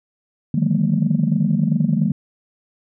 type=tone cluster; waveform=sine; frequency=149.6 / 159.7 / 182.6 / 207.1 / 230 Hz; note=D3 / D#3 / F#3 / G#3 / A#3; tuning=+32 / +45 / -23 / -5 / -23 cents; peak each=-21 dBFS; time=0.54-2.12 s; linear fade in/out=5 ms; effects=tanh soft clip ceiling -6 dBFS